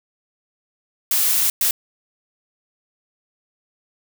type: noise bursts at uneven times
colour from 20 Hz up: blue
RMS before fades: -18 dBFS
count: 2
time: 1.11-1.5 / 1.61-1.71 s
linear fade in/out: 2 ms
effects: none